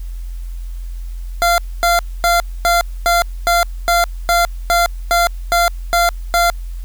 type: tone bursts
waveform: 25% pulse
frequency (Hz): 691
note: F5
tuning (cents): -19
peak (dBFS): -7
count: 13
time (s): 1.42-6.5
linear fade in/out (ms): 0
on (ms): 160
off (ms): 250
effects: added 43 Hz sine -23 dBFS peak until 6.84 s + white hiss -49 dBFS RMS until 6.84 s